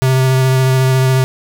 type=tone with vibrato; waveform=square; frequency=130.81 Hz; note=C3; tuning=in tune; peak=-10 dBFS; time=0.02-1.24 s; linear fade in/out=0 ms; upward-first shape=sine; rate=14 Hz; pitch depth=13 cents each way; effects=none